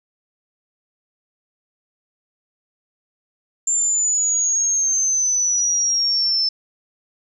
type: exponential sweep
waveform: sine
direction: down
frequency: 7300 to 5274 Hz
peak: -16 dBFS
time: 3.67-6.49 s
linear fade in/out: 5 ms
effects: none